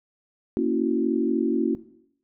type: chord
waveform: sine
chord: F# dominant seventh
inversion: first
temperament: equal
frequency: 233.1 / 277.2 / 329.6 / 370 Hz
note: A#3 / C#4 / E4 / F#4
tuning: 0 / 0 / 0 / 0 cents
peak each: -26 dBFS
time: 0.57-1.75 s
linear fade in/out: 0 ms
effects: noise-tail reverb RT60 0.7 s tail -17 dB re dry